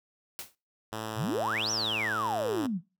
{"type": "noise with exponential decay", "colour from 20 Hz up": "white", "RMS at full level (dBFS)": -35, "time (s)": [0.39, 0.55], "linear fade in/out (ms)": 0, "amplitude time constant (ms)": 34}
{"type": "tone with vibrato", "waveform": "5% pulse", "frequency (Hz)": 109.4, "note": "A2", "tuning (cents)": -9, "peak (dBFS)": -23, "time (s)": [0.92, 2.67], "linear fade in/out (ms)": 10, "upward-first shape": "triangle", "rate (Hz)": 2.4, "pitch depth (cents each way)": 9}
{"type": "exponential two-way sweep", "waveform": "sine", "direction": "up then down", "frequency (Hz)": [88.5, 6090, 159.4], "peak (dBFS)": -28, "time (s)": [1.15, 2.81], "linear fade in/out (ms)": 50, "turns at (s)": 1.71}
{"effects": ["noise-tail reverb RT60 0.3 s tail -23 dB re dry"]}